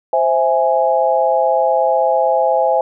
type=chord; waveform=sine; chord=C augmented; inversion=none; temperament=equal; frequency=523.3 / 659.3 / 830.6 Hz; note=C5 / E5 / G#5; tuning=0 / 0 / 0 cents; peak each=-16 dBFS; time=0.13-2.81 s; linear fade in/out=2 ms; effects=none